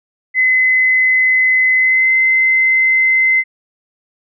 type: tone with pitch glide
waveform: sine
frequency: 2034 to 2061 Hz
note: C7 to C7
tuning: -50 to -27 cents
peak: -9 dBFS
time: 0.34-3.44 s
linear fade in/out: 50 ms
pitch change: +23 cents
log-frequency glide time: 1.77-2.12 s
effects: none